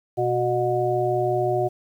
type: harmonic tone with a mistuned harmonic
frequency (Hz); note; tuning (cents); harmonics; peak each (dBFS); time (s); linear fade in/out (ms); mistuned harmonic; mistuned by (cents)
122.6; B2; -12; 1 / 3 / 5 / 6; -28 / -23 / -26 / -25; 0.17-1.69; 20; 6; -21
effects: 9-bit